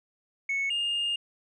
sine tone pair in turn, 2207 / 2826 Hz, C#7 / F7, -8 / +20 cents, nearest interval major third, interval 428 cents, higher second, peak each -24 / -24 dBFS, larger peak neither, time 0.49-0.7 / 0.7-1.16 s, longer second, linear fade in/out 5 ms, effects tanh soft clip ceiling -24 dBFS

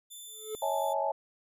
10% pulse tone with pitch glide, 3531 to 3488 Hz, A7 to A7, +5 to -16 cents, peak -37 dBFS, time 0.1-0.94 s, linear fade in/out 20 ms, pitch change -21 cents, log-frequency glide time 0.48-0.78 s
triangle tone with exponential growth, 432.4 Hz, A4, 30 cents flat, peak -29 dBFS, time 0.27-0.55 s, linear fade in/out 0 ms, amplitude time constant 60 ms
sine chord, A major seventh, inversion first, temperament equal with one note detuned, 554.4 / 644.6 / 830.6 / 880 Hz, C#5 / E5 / G#5 / A5, 0 / -39 / 0 / 0 cents, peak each -33 dBFS, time 0.62-1.12 s, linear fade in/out 5 ms
effects none

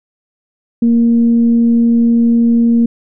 sine tone with frequency modulation, 233.1 Hz, A#3, in tune, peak -7 dBFS, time 0.82-2.86 s, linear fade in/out 5 ms, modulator 235 Hz, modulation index 0.21, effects none

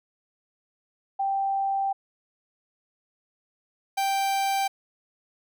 sine / 45% pulse tone pair in turn, 784 / 784 Hz, G5 / G5, 0 / 0 cents, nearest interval unison, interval 0 cents, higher neither, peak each -23 dBFS, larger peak neither, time 1.19-1.93 / 3.97-4.68 s, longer first, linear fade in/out 10 ms, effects none

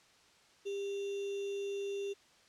sine tone with sample-and-hold, 399 Hz, G4, 31 cents sharp, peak -35 dBFS, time 0.65-2.14 s, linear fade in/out 20 ms, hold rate 3150 Hz, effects white hiss -64 dBFS RMS until 2.48 s + low-pass 6000 Hz 12 dB/octave

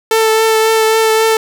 sawtooth tone with vibrato, 442.7 Hz, A4, 11 cents sharp, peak -5 dBFS, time 0.11-1.37 s, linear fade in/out 2 ms, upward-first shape triangle, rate 3.7 Hz, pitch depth 17 cents each way, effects none

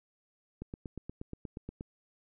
click train, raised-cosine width 3 ms, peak -27 dBFS, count 11, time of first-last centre 0.62-1.809 s, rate 8.41 Hz, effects none

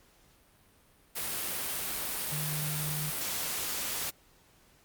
sine tone in noise, 150.5 Hz, D3, 43 cents sharp, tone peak -34 dBFS, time 2.31-3.11 s, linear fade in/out 20 ms, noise white, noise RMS -34 dBFS, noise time 1.15-4.11 s, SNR -3 dB, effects pink hiss -63 dBFS RMS until 4.84 s + Opus 48 kbps

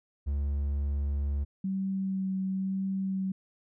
triangle tone, 71 Hz, C#2, 42 cents sharp, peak -25 dBFS, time 0.26-1.45 s, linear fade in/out 20 ms
sine tone with vibrato, 191.2 Hz, G3, 43 cents flat, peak -28 dBFS, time 1.64-3.32 s, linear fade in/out 5 ms, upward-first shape sine, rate 1 Hz, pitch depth 12 cents each way
effects none

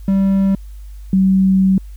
triangle / sine tone pair in turn, 194.4 / 190.4 Hz, G3 / F#3, -14 / +50 cents, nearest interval unison, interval 36 cents, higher first, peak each -9 / -9 dBFS, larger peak neither, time 0.08-0.55 / 1.13-1.78 s, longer second, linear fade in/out 2 ms, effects added 50 Hz sine -30 dBFS peak until 1.96 s + white hiss -54 dBFS RMS until 1.96 s

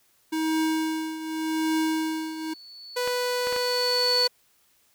square tone with tremolo, 317.3 Hz, D#4, 34 cents sharp, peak -22 dBFS, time 0.32-2.54 s, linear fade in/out 10 ms, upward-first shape triangle, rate 0.86 Hz, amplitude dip 75%
sine tone with exponential growth, 4444 Hz, C#8, 4 cents sharp, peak -19 dBFS, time 1.64-4.27 s, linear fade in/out 2 ms, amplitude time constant 570 ms
sawtooth tone, 493.9 Hz, B4, in tune, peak -21 dBFS, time 2.96-4.28 s, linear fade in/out 10 ms
clicks, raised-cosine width 0.3 ms, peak -16 dBFS, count 4, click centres 3.076 / 3.471 / 3.526 / 3.563 s
effects white hiss -64 dBFS RMS until 4.94 s

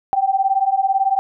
sine beating tone pair, 767 / 785 Hz, G5 / G5, -38 / +2 cents, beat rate 18 Hz, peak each -18 / -17 dBFS, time 0.13-1.19 s, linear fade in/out 0 ms, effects none

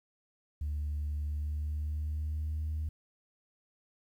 sine tone with pitch glide, 74.1 to 77.43 Hz, D2 to D#2, +16 to -8 cents, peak -30 dBFS, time 0.61-2.89 s, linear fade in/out 5 ms, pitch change +76 cents, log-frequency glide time 1.21-2.64 s, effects tanh soft clip ceiling -29 dBFS + 11-bit

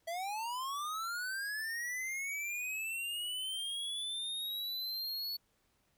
square linear sweep, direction up, 650 to 4435 Hz, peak -37 dBFS, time 0.07-5.37 s, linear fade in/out 10 ms, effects pink hiss -75 dBFS RMS until 5.97 s

